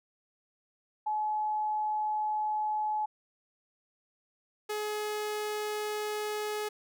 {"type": "tone pair in turn", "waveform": ["sine", "sawtooth"], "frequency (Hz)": [853, 422.5], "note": ["G#5", "G#4"], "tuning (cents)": [46, 30], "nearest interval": "octave", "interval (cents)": 1216, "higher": "first", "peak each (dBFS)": -28, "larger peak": "neither", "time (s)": [[1.06, 3.06], [4.69, 6.69]], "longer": "neither", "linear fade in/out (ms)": 10, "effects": []}